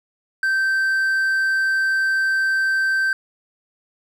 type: tone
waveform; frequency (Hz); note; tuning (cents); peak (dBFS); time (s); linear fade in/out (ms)
triangle; 1557; G6; -12; -15; 0.43-3.13; 2
effects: none